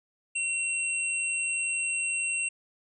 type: tone pair together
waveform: sine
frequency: 2730 / 8181 Hz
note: F7 / C9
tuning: -40 / -40 cents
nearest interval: octave + perfect fifth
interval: 1900 cents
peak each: -28 / -32 dBFS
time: 0.35-2.49 s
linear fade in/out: 10 ms
effects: none